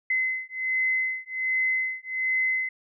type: beating tone pair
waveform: sine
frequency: 2045 / 2046.3 Hz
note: C7 / C7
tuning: -40 / -39 cents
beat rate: 1.3 Hz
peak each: -27 dBFS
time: 0.1-2.69 s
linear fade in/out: 5 ms
effects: none